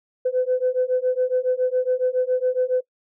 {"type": "beating tone pair", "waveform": "sine", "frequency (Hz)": [503, 510.2], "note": ["B4", "C5"], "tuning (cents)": [32, -44], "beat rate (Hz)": 7.2, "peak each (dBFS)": -21, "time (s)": [0.25, 2.81], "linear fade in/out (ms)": 10, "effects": ["noise-tail reverb RT60 0.1 s tail -22 dB re dry", "tanh soft clip ceiling -12 dBFS"]}